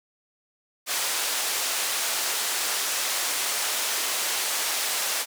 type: band-pass noise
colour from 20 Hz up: white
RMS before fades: -27 dBFS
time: 0.86-5.26 s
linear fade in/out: 50 ms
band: 490 to 10000 Hz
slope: 12 dB/octave
effects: none